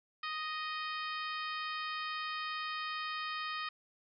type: harmonic tone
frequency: 622.3 Hz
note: D#5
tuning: in tune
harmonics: 2 / 3 / 4 / 5 / 6 / 7 / 8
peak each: -39 / -43 / -45 / -47 / -49 / -50 / -51 dBFS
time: 0.23-3.69 s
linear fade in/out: 5 ms
effects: none